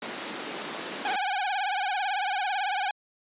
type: high-pass noise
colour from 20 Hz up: pink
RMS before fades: -35 dBFS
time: 0.02-1.16 s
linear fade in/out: 2 ms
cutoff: 230 Hz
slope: 24 dB/octave
type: tone with vibrato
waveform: sawtooth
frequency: 784 Hz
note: G5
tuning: in tune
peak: -22 dBFS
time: 1.05-2.91 s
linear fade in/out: 2 ms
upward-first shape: triangle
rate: 18 Hz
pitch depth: 150 cents each way
effects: resampled to 8000 Hz